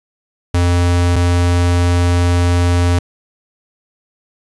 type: tone pair in turn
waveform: square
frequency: 87.7 / 87.7 Hz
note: F2 / F2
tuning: +8 / +8 cents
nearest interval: unison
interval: 0 cents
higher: neither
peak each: -11 dBFS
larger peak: neither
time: 0.54-1.16 / 1.16-2.99 s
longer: second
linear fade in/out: 5 ms
effects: resampled to 24000 Hz + 7-bit